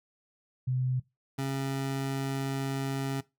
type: tone pair in turn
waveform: sine / 25% pulse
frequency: 127.9 / 135.87 Hz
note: C3 / C#3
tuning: -39 / -34 cents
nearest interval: minor second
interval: 105 cents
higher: second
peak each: -26 dBFS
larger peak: neither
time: 0.67-1 / 1.38-3.21 s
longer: second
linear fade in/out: 10 ms
effects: noise-tail reverb RT60 0.2 s tail -19 dB re dry